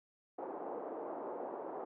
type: band-pass noise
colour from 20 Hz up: pink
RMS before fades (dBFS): -43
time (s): 0.38-1.85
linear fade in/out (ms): 10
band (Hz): 340 to 900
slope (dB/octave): 24
effects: none